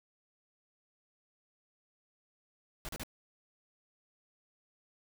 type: noise bursts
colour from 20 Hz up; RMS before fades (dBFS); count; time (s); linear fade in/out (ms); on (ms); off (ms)
pink; -41; 3; 2.85-3.034; 0; 38; 35
effects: none